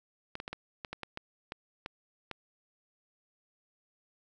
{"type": "clicks", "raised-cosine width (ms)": 0.3, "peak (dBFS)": -22, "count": 11, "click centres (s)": [0.354, 0.401, 0.479, 0.53, 0.848, 0.93, 1.033, 1.174, 1.521, 1.861, 2.313], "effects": []}